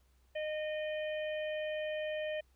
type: harmonic tone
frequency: 614 Hz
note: D#5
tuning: 23 cents flat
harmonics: 1 / 3 / 4 / 5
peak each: -35 / -45 / -47 / -49 dBFS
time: 0.35-2.41 s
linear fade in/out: 10 ms
effects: added 63 Hz sine -66 dBFS peak until 2.55 s + pink hiss -75 dBFS RMS until 2.55 s